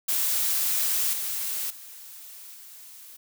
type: noise with level steps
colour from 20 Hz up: blue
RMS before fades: -25 / -30 / -44 / -46 dBFS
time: 0.08-3.17 s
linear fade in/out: 10 ms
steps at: 1.13 / 1.7 / 2.54 s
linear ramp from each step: 5 ms
effects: none